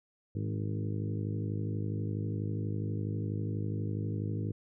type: harmonic tone with a mistuned harmonic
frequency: 52.2 Hz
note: G#1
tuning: 10 cents sharp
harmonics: 2 / 3 / 4 / 5 / 6 / 7 / 8 / 9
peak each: -33 / -39 / -42 / -44 / -42 / -47 / -48 / -49 dBFS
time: 0.35-4.52 s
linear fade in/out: 5 ms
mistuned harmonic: 4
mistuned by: -28 cents
effects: none